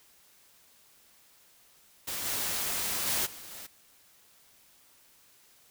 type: noise with level steps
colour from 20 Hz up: white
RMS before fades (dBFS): -35 / -32 / -29 / -46 / -44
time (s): 2.07-3.67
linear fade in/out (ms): 10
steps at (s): 2.24 / 3.06 / 3.25 / 3.5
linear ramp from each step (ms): 20
effects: white hiss -61 dBFS RMS until 5.7 s